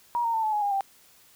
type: tone with pitch steps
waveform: sine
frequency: 953 / 922.7 / 893.3 / 864.9 / 837.3 / 810.7 / 784.9 Hz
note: A#5 / A#5 / A5 / A5 / G#5 / G#5 / G5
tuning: +38 / -18 / +26 / -30 / +14 / -42 / +2 cents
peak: -23 dBFS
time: 0.15-0.808 s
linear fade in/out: 0 ms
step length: 94 ms
effects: white hiss -57 dBFS RMS until 1.35 s

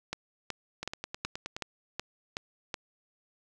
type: two click trains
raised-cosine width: 0.2 ms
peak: -19 / -16 dBFS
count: 8 / 8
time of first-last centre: 0.83-1.565 / 0.13-2.742 s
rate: 9.52 / 2.68 Hz
effects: none

